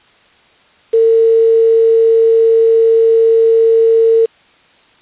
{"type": "tone with quantisation", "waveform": "sine", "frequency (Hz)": 452.9, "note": "A#4", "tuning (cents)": -50, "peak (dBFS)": -6, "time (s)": [0.93, 4.26], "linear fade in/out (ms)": 10, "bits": 5, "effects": ["white hiss -48 dBFS RMS until 5.01 s", "resampled to 8000 Hz"]}